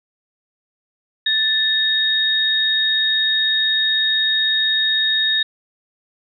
sine tone pair together, 1762 / 3734 Hz, A6 / A#7, +2 / +2 cents, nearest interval octave + minor second, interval 1300 cents, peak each -21 / -16 dBFS, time 1.26-5.43 s, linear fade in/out 5 ms, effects none

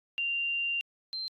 sine tone pair in turn, 2779 / 4129 Hz, F7 / C8, -9 / -24 cents, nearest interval perfect fifth, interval 685 cents, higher second, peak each -28 / -33 dBFS, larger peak first, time 0.18-0.81 / 1.13-1.28 s, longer first, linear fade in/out 0 ms, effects AAC 64 kbps

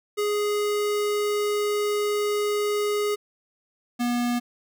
square tone pair in turn, 415.3 / 241.7 Hz, G#4 / B3, 0 / -37 cents, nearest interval major sixth, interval 937 cents, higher first, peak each -23 dBFS, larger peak neither, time 0.17-3.16 / 3.99-4.4 s, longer first, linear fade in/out 20 ms, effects none

